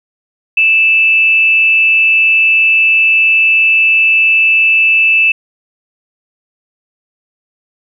sine tone with frequency modulation, 2637 Hz, E7, in tune, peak -6 dBFS, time 0.57-5.32 s, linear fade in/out 5 ms, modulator 231 Hz, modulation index 0.23, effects 8-bit

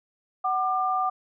sine tone pair together, 748 / 1196 Hz, F#5 / D6, +19 / +31 cents, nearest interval minor sixth, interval 812 cents, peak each -25 dBFS, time 0.44-1.1 s, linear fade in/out 10 ms, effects none

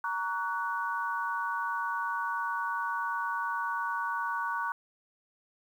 sine chord, F# major, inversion first, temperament equal with one note detuned, 932.3 / 1130.7 / 1480 Hz, A#5 / C#6 / F#6, 0 / +34 / 0 cents, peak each -34 dBFS, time 0.04-4.72 s, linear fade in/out 2 ms, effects 10-bit

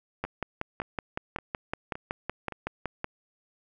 two click trains, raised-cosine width 0.5 ms, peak -15 / -22 dBFS, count 16 / 5, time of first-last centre 0.24-3.044 / 0.25-2.523 s, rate 5.35 / 1.76 Hz, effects none

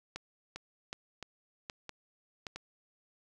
two click trains, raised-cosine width 0.2 ms, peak -24 / -22 dBFS, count 4 / 4, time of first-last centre 0.56-2.56 / 0.16-2.468 s, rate 1.5 / 1.3 Hz, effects none

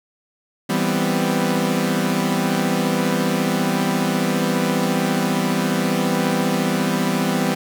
sawtooth chord, C major seventh, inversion first, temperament equal, 164.81 / 196 / 246.9 / 261.6 Hz, E3 / G3 / B3 / C4, 0 / 0 / 0 / 0 cents, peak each -20 / -18 / -19 / -22 dBFS, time 0.69-7.55 s, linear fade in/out 10 ms, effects 8-bit

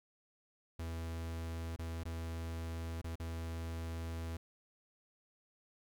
45% pulse tone with dropouts, 82.5 Hz, E2, 2 cents sharp, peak -39 dBFS, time 0.79-4.37 s, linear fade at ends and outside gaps 5 ms, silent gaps 1.762-1.789 / 2.035-2.053 / 3.015-3.042 / 3.156-3.198 s, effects 12-bit

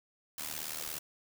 white noise with amplitude modulation, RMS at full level -36 dBFS, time 0.38-0.99 s, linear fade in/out 5 ms, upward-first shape sine, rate 77 Hz, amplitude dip 85%, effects none

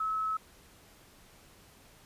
sine tone, 1294 Hz, E6, 32 cents flat, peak -29 dBFS, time 0-0.37 s, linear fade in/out 5 ms, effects pink hiss -58 dBFS RMS until 2.05 s + resampled to 32000 Hz

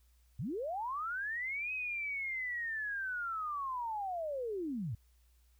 sine linear two-way sweep, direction up then down, 93.2 to 2553 to 93.2 Hz, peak -35 dBFS, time 0.39-4.95 s, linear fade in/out 5 ms, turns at 1.73 s, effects added 60 Hz sine -64 dBFS peak until 5.59 s + white hiss -75 dBFS RMS until 5.59 s

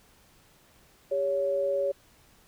sine tone pair together, 399.3 / 560.3 Hz, G4 / C#5, +32 / +18 cents, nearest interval tritone, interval 586 cents, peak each -32 / -25 dBFS, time 1.11-1.92 s, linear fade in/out 10 ms, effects pink hiss -60 dBFS RMS until 2.47 s

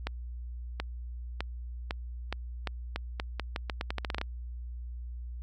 accelerating click train, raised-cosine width 0.3 ms, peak -16 dBFS, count 19, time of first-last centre 0.07-4.214 s, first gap 730 ms, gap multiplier 0.83, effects added 60 Hz sine -37 dBFS peak until 5.42 s

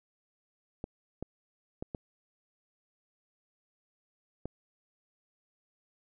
clicks, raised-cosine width 2 ms, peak -23 dBFS, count 5, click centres 0.841 / 1.226 / 1.825 / 1.948 / 4.456 s, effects none

